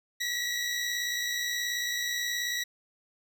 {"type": "tone pair together", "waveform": "20% pulse", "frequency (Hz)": [1922.4, 1981], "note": ["B6", "B6"], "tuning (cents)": [-47, 5], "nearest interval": "minor second", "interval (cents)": 52, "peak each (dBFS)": [-25, -31], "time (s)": [0.2, 2.64], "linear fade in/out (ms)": 10, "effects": []}